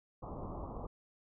pink low-pass noise, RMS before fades -43 dBFS, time 0.22-0.87 s, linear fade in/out 10 ms, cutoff 1200 Hz, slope 96 dB/octave, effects none

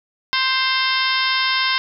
harmonic tone with a mistuned harmonic, 523.3 Hz, C5, in tune, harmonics 2 / 3 / 4 / 5 / 6 / 7 / 8 / 9 / 10, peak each -23 / -24 / -23 / -28 / -26 / -25 / -30 / -29 / -26 dBFS, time 0.33-1.78 s, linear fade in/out 0 ms, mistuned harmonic 5, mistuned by +42 cents, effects none

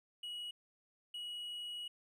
triangle tone bursts at uneven times, 2912 Hz, F#7, 28 cents flat, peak -40 dBFS, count 2, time 0.23-0.51 / 1.14-1.88 s, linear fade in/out 5 ms, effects none

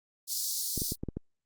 pink high-pass noise, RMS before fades -33 dBFS, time 0.27-0.96 s, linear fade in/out 50 ms, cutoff 4300 Hz, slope 48 dB/octave
clicks, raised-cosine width 3 ms, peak -21 dBFS, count 6, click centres 0.777 / 0.819 / 0.921 / 1.035 / 1.087 / 1.17 s
effects Opus 48 kbps

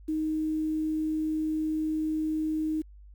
sine tone with quantisation, 311.9 Hz, D#4, 4 cents sharp, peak -26 dBFS, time 0.08-2.82 s, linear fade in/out 10 ms, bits 9, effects added 50 Hz sine -47 dBFS peak until 3.14 s

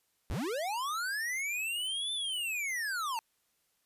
square linear two-way sweep, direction up then down, 36.09 to 3561 to 869 Hz, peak -33 dBFS, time 0.3-3.19 s, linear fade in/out 0 ms, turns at 2.13 s, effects white hiss -75 dBFS RMS until 3.85 s + resampled to 32000 Hz

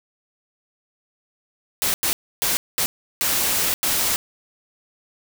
white noise bursts at uneven times, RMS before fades -21 dBFS, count 6, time 1.82-1.94 / 2.03-2.13 / 2.42-2.57 / 2.78-2.86 / 3.21-3.74 / 3.83-4.16 s, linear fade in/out 0 ms, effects none

